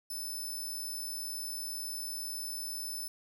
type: tone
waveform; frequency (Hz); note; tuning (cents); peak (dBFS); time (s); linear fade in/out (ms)
10% pulse; 5274; E8; 0; -31; 0.1-3.08; 5
effects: 11-bit